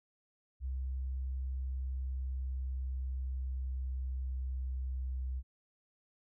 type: tone with pitch glide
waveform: sine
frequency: 65.2 to 64.38 Hz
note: C2 to C2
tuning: -5 to -27 cents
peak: -34 dBFS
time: 0.6-5.43 s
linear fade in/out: 50 ms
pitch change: -22 cents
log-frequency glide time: 1.51-5.12 s
effects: none